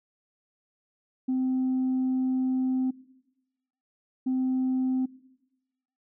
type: tone pair in turn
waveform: sine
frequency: 258.6 / 258.6 Hz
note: C4 / C4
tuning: -20 / -20 cents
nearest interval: unison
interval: 0 cents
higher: neither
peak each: -22 dBFS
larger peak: neither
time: 1.28-2.91 / 4.26-5.06 s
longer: first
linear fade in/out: 10 ms
effects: noise-tail reverb RT60 1.0 s tail -20 dB re dry + tanh soft clip ceiling -21 dBFS